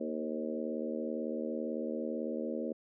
harmonic tone with a mistuned harmonic, 78 Hz, D#2, 5 cents sharp, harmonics 3 / 4 / 5 / 6 / 7 / 8, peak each -38 / -40 / -42 / -42 / -40 / -47 dBFS, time 0-2.73 s, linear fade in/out 10 ms, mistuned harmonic 7, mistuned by -20 cents, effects none

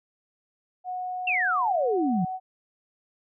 sine tone with pitch glide, 732 to 747.4 Hz, F#5 to F#5, -19 to +17 cents, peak -29 dBFS, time 0.84-2.4 s, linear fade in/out 50 ms, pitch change +36 cents, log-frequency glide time 1.78-2.19 s
sine exponential sweep, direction down, 2794 to 164.4 Hz, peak -22 dBFS, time 1.27-2.25 s, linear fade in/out 5 ms
effects none

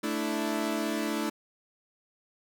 sawtooth chord, A suspended fourth, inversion none, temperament equal, 220 / 293.7 / 329.6 Hz, A3 / D4 / E4, 0 / 0 / 0 cents, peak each -29 / -29 / -29 dBFS, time 0.03-1.3 s, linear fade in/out 10 ms, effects none

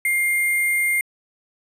sine tone with sample-and-hold, 2115 Hz, C7, 18 cents sharp, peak -17 dBFS, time 0.05-1.01 s, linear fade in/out 2 ms, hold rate 11025 Hz, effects resampled to 32000 Hz

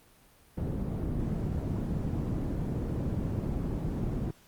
white low-pass noise, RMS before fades -32 dBFS, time 0.57-4.31 s, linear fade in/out 5 ms, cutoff 200 Hz, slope 12 dB/octave, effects pink hiss -60 dBFS RMS until 4.47 s + Opus 32 kbps

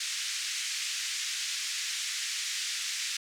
white band-pass noise, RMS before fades -34 dBFS, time 0-3.17 s, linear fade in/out 5 ms, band 1800 to 7200 Hz, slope 24 dB/octave, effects none

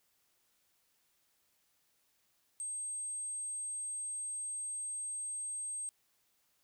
sine tone, 8400 Hz, C9, 6 cents sharp, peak -37 dBFS, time 2.6-5.89 s, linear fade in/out 0 ms, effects white hiss -75 dBFS RMS until 6.63 s

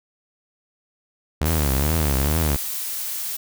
sawtooth tone with vibrato, 73.42 Hz, D2, in tune, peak -15 dBFS, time 1.41-2.56 s, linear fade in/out 0 ms, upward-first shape triangle, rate 2.3 Hz, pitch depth 220 cents each way
blue noise, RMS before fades -28 dBFS, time 1.45-3.37 s, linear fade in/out 10 ms
effects none

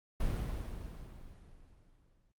brown noise with exponential decay, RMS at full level -31 dBFS, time 0.2-2.32 s, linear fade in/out 5 ms, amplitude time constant 460 ms, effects Opus 32 kbps

